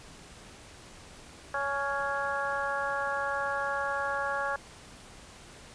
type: harmonic tone with a mistuned harmonic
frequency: 279.6 Hz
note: C#4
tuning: 15 cents sharp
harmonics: 2 / 3 / 4 / 5 / 6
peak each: -35 / -35 / -35 / -35 / -35 dBFS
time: 1.54-4.56 s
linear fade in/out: 2 ms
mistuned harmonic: 6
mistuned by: -17 cents
effects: pink hiss -50 dBFS RMS until 5.74 s + resampled to 22050 Hz